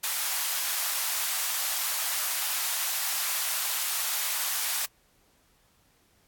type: high-pass noise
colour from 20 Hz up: white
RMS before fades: -29 dBFS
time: 0.03-4.86 s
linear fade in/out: 10 ms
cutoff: 730 Hz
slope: 24 dB/octave
effects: pink hiss -65 dBFS RMS until 6.27 s + AAC 64 kbps